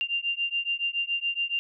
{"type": "beating tone pair", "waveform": "sine", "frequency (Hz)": [2783, 2790.1], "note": ["F7", "F7"], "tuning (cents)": [-7, -2], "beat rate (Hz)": 7.1, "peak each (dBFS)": -29, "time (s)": [0.01, 1.59], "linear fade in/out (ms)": 0, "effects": []}